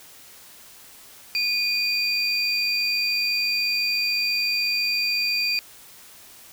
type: tone pair together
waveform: triangle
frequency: 2456 / 4690 Hz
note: D#7 / D8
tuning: -23 / -3 cents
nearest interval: major seventh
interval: 1120 cents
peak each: -22 dBFS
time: 1.35-5.59 s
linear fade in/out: 0 ms
effects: tanh soft clip ceiling -12 dBFS + white hiss -47 dBFS RMS until 6.52 s